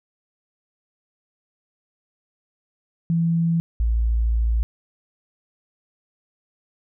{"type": "tone pair in turn", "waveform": "sine", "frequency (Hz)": [166.8, 56.83], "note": ["E3", "A#1"], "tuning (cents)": [21, -43], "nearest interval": "octave + perfect fifth", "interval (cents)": 1864, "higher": "first", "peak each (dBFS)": -17, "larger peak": "neither", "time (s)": [[3.1, 3.6], [3.8, 4.63]], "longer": "second", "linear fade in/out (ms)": 0, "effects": []}